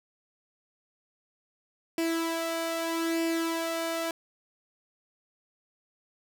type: tone with flanger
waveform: sawtooth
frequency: 330.2 Hz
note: E4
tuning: 3 cents sharp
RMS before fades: -30 dBFS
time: 1.98-4.11 s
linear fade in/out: 2 ms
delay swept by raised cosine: 0.39 to 1.69 ms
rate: 0.8 Hz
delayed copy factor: +0.55
effects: none